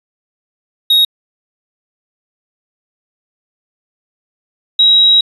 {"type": "tone pair in turn", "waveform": ["triangle", "sine"], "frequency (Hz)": [3771, 3839], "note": ["A#7", "B7"], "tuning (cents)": [19, -50], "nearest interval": "unison", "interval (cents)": 31, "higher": "second", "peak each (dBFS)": -5, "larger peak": "neither", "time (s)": [[0.9, 1.05], [4.79, 5.21]], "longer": "second", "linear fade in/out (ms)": 5, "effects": ["resampled to 32000 Hz", "7-bit"]}